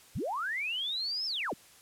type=linear two-way sweep; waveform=sine; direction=up then down; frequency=49 to 5360 to 70.2 Hz; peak=-31 dBFS; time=0.15-1.54 s; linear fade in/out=10 ms; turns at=1.26 s; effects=white hiss -57 dBFS RMS until 1.81 s + low-pass 12000 Hz 12 dB/octave